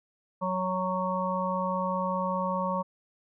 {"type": "harmonic tone", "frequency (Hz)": 185, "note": "F#3", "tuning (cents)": 0, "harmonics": [1, 3, 5, 6], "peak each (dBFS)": [-32, -32, -32, -32], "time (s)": [0.41, 2.83], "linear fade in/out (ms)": 20, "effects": []}